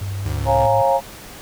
sine tone with pitch glide, 98 to 106.25 Hz, G2 to G#2, 0 to +40 cents, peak -23 dBFS, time 0.01-0.82 s, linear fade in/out 5 ms, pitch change +140 cents, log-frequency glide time 0.16-0.59 s
35% pulse linear sweep, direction down, 77.4 to 62.1 Hz, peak -22 dBFS, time 0.25-0.67 s, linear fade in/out 10 ms
sine chord, Bb minor seventh, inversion first, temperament equal with one note detuned, 543.9 / 698.5 / 830.6 / 932.3 Hz, Db5 / F5 / Ab5 / Bb5, -33 / 0 / 0 / 0 cents, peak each -17 / -20 / -20 / -20 dBFS, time 0.45-1.01 s, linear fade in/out 50 ms
effects pink hiss -38 dBFS RMS until 1.41 s

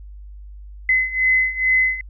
sine beating tone pair, 2035 / 2037.3 Hz, C7 / C7, -49 / -47 cents, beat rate 2.3 Hz, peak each -20 / -17 dBFS, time 0.89-2.01 s, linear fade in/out 2 ms, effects added 50 Hz sine -35 dBFS peak until 2.09 s

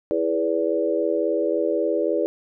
sine chord, E dominant seventh, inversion none, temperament equal with one note detuned, 329.6 / 415.3 / 493.9 / 577.6 Hz, E4 / G#4 / B4 / D5, 0 / 0 / 0 / -29 cents, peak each -25 dBFS, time 0.11-2.26 s, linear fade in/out 0 ms, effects none

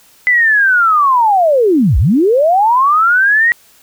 sine linear two-way sweep, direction down then up, 2023 to 51.5 to 1921 Hz, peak -7 dBFS, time 0.27-3.52 s, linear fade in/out 0 ms, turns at 1.98 s, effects white hiss -47 dBFS RMS until 3.82 s

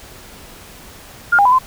sine tone with pitch steps, 1411 / 808 / 996 / 1031 Hz, F6 / G#5 / B5 / C6, +17 / -48 / +14 / -26 cents, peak -8 dBFS, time 1.32-1.588 s, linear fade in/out 10 ms, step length 67 ms, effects pink hiss -39 dBFS RMS until 1.66 s

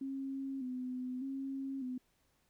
sine tone with vibrato, 261.6 Hz, C4, in tune, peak -37 dBFS, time 0.01-1.98 s, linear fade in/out 5 ms, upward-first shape square, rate 0.83 Hz, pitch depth 57 cents each way, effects pink hiss -75 dBFS RMS until 2.49 s

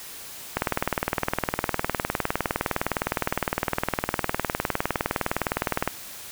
click train, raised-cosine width 0.5 ms, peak -7 dBFS, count 105, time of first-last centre 0.57-5.876 s, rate 19.6 Hz, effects white hiss -40 dBFS RMS until 6.31 s

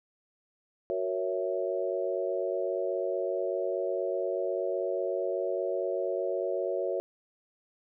sine chord, F# dominant seventh, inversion none, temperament equal, 370 / 466.2 / 554.4 / 659.3 Hz, F#4 / A#4 / C#5 / E5, 0 / 0 / 0 / 0 cents, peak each -33 / -35 / -32 / -35 dBFS, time 0.9-7 s, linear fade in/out 0 ms, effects none

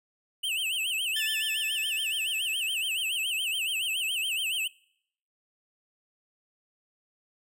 square tone with vibrato, 2860 Hz, F7, 41 cents sharp, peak -28 dBFS, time 0.43-4.68 s, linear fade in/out 10 ms, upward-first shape sine, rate 7.1 Hz, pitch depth 190 cents each way
20% pulse tone with exponential decay, 1754 Hz, A6, 6 cents flat, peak -26 dBFS, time 1.16-3.23 s, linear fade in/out 5 ms, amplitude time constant 450 ms
effects noise-tail reverb RT60 0.7 s tail -24 dB re dry

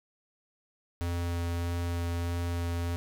square tone with vibrato, 86 Hz, F2, 26 cents flat, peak -30 dBFS, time 1.01-2.96 s, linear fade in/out 0 ms, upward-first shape sine, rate 1.6 Hz, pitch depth 8 cents each way, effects none

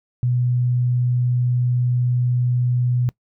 sine tone, 123.47 Hz, B2, in tune, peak -16 dBFS, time 0.23-3.09 s, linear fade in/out 0 ms, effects noise-tail reverb RT60 0.1 s tail -22 dB re dry

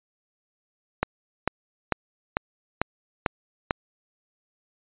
click train, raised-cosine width 0.5 ms, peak -6 dBFS, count 7, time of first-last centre 1.03-3.709 s, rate 2.24 Hz, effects resampled to 8000 Hz

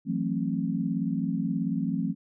sine chord, F# half-diminished seventh, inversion third, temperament just, 166.5 / 185 / 222 / 266.4 Hz, E3 / F#3 / A3 / C4, +18 / 0 / +16 / +31 cents, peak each -31 dBFS, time 0.05-2.15 s, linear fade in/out 50 ms, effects none

